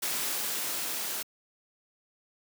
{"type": "noise with level ramp", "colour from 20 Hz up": "white", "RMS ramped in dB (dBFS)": [-31, -34], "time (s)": [0.02, 1.23], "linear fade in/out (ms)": 10, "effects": ["high-pass 200 Hz 12 dB/octave"]}